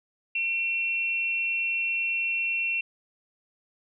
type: tone pair together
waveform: sine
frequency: 2384 / 2714 Hz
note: D7 / E7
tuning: +25 / +50 cents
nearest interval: major second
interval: 225 cents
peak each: -34 / -25 dBFS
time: 0.35-2.81 s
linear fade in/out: 5 ms
effects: none